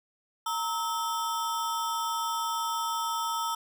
square ring-modulated tone, 1108.7 Hz, C#6, in tune, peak -26 dBFS, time 0.46-3.55 s, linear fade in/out 5 ms, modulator 187 Hz, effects none

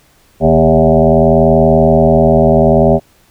sine tone with frequency modulation, 398.3 Hz, G4, 28 cents sharp, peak -5 dBFS, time 0.4-3 s, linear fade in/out 50 ms, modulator 80.6 Hz, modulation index 3.8, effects pink hiss -50 dBFS RMS until 3.3 s

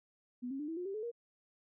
sine tone with pitch steps, 246.9 / 270.8 / 297 / 325.8 / 357.3 / 391.9 / 429.9 / 471.5 Hz, B3 / C#4 / D4 / E4 / F4 / G4 / A4 / A#4, 0 / -40 / +20 / -20 / +40 / 0 / -40 / +20 cents, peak -37 dBFS, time 0.42-1.116 s, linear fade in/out 20 ms, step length 87 ms, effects none

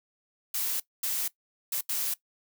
blue noise bursts at uneven times, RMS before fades -30 dBFS, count 4, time 0.54-0.8 / 1.03-1.28 / 1.72-1.81 / 1.89-2.14 s, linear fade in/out 5 ms, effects noise-tail reverb RT60 0.1 s tail -19 dB re dry

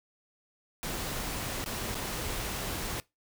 pink noise with dropouts, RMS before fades -35 dBFS, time 0.83-3 s, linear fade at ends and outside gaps 0 ms, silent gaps 1.642-1.661 / 1.945-1.952 s, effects noise-tail reverb RT60 0.2 s tail -21 dB re dry

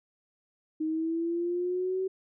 sine linear sweep, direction up, 311.1 to 380.9 Hz, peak -27 dBFS, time 0.8-2.08 s, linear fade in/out 10 ms, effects none

